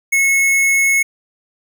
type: tone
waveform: square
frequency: 2187 Hz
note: C#7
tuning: 24 cents flat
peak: -12 dBFS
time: 0.12-1.03 s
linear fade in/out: 10 ms
effects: none